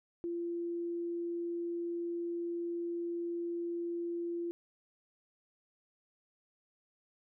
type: tone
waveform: sine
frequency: 342.7 Hz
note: F4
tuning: 33 cents flat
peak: -34 dBFS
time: 0.24-4.51 s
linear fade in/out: 0 ms
effects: none